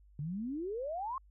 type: exponential sweep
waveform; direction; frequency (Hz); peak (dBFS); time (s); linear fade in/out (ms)
sine; up; 138.59 to 1100; -35; 0.19-1.18; 2
effects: added 50 Hz sine -58 dBFS peak until 1.3 s